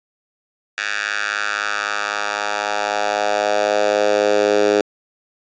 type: tone with high-pass filter sweep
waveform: 10% pulse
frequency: 103.83 Hz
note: G#2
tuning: in tune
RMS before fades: -19 dBFS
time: 0.78-4.81 s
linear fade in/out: 0 ms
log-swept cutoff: 1800 to 400 Hz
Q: 2.5
effects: resampled to 16000 Hz